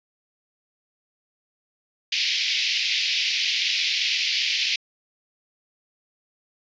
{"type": "band-pass noise", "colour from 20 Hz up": "pink", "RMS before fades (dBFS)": -24, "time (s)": [2.12, 4.76], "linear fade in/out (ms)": 5, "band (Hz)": [2200, 5400], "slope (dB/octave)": 48, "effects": ["resampled to 16000 Hz"]}